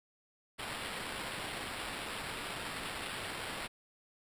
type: noise with sample-and-hold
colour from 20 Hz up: violet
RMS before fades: -41 dBFS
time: 0.58-3.68 s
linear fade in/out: 20 ms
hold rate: 6300 Hz
effects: resampled to 32000 Hz

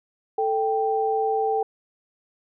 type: tone pair together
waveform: sine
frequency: 441 / 784 Hz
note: A4 / G5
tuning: +4 / 0 cents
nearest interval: minor seventh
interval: 996 cents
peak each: -23 dBFS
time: 0.38-1.63 s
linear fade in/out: 5 ms
effects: none

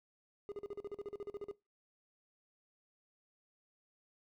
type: tone bursts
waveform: triangle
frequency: 409 Hz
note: G#4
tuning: 26 cents flat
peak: -38 dBFS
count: 15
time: 0.49-1.512 s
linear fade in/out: 0 ms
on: 28 ms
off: 43 ms
effects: noise-tail reverb RT60 0.2 s tail -18 dB re dry

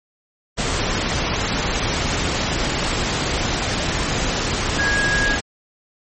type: tone in noise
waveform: sine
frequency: 1649 Hz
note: G#6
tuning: 13 cents flat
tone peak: -18 dBFS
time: 4.78-5.37 s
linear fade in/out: 20 ms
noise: pink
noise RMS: -21 dBFS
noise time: 0.57-5.41 s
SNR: 0 dB
effects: MP3 32 kbps

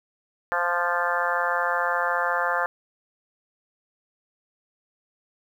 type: harmonic tone with a mistuned harmonic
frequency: 174.61 Hz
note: F3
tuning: in tune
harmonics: 3 / 4 / 5 / 6 / 7 / 8 / 9 / 10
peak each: -30 / -30 / -30 / -30 / -30 / -30 / -30 / -30 dBFS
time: 0.52-2.66 s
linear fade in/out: 0 ms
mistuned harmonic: 7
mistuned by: -19 cents
effects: 9-bit

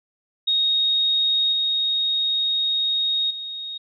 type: tone with level steps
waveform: sine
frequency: 3738 Hz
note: A#7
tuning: 4 cents sharp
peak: -17 / -19 / -29 dBFS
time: 0.47-3.78 s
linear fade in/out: 10 ms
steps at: 1.52 / 3.3 s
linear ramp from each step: 10 ms
effects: none

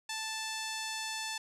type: tone with low-pass filter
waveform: 5% pulse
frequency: 880 Hz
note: A5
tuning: in tune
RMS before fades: -38 dBFS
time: 0.09-1.38 s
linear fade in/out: 5 ms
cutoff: 7800 Hz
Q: 0.6
effects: none

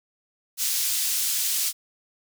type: high-pass noise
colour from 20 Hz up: pink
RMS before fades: -25 dBFS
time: 0.57-1.73 s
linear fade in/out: 50 ms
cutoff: 5000 Hz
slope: 12 dB/octave
effects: none

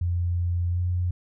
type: tone with pitch glide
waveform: sine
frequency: 87.31 to 89.14 Hz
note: F2 to F2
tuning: 0 to +36 cents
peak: -22 dBFS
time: 0.01-1.11 s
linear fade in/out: 5 ms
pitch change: +36 cents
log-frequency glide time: 0.7-0.81 s
effects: none

